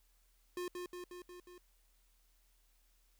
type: tone with echo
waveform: square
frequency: 356.9 Hz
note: F4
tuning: 38 cents sharp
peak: -39 dBFS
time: 0.57-0.68 s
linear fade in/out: 2 ms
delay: 180 ms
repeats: 5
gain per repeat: -3 dB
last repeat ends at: 1.58 s
effects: added 40 Hz sine -69 dBFS peak until 3.19 s + white hiss -75 dBFS RMS until 3.19 s